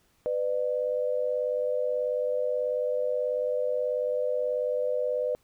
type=tone pair together; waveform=sine; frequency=500.6 / 599 Hz; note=B4 / D5; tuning=+23 / +34 cents; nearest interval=minor third; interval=311 cents; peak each=-27 / -29 dBFS; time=0.26-5.35 s; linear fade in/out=0 ms; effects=pink hiss -67 dBFS RMS until 5.43 s